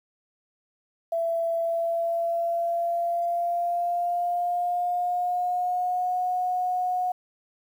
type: tone with pitch glide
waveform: sine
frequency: 668 to 728.5 Hz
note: E5 to F#5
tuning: +23 to -27 cents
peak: -23 dBFS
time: 1.12-7.12 s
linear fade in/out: 5 ms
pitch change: +150 cents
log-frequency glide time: 1.59-6.19 s
effects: 9-bit